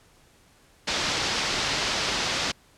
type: low-pass noise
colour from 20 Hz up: white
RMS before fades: -27 dBFS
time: 0.87-2.52 s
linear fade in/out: 10 ms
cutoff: 5500 Hz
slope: 24 dB/octave
effects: pink hiss -58 dBFS RMS until 2.77 s + low-pass 11000 Hz 12 dB/octave